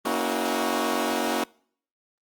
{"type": "chord", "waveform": "15% pulse", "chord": "F# dominant seventh", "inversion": "first", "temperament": "equal with one note detuned", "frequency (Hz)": [233.1, 277.2, 321.4, 370], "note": ["A#3", "C#4", "E4", "F#4"], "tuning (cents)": [0, 0, -44, 0], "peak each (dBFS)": -23, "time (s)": [0.05, 1.44], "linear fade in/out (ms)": 5, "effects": ["noise-tail reverb RT60 0.6 s tail -26 dB re dry", "Opus 24 kbps"]}